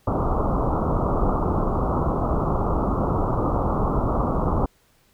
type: low-pass noise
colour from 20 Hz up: pink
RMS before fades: -22 dBFS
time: 0.07-4.66 s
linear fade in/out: 5 ms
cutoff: 1300 Hz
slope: 96 dB/octave
effects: pink hiss -61 dBFS RMS until 5.13 s